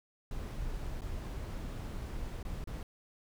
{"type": "noise with dropouts", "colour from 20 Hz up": "brown", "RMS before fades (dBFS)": -39, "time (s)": [0.31, 2.83], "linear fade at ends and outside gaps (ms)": 2, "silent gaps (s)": [[1.009, 1.018], [2.429, 2.45], [2.641, 2.673]], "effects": []}